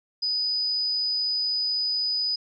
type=tone; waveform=sine; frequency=4978 Hz; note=D#8; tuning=in tune; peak=-23 dBFS; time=0.22-2.36 s; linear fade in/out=10 ms; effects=none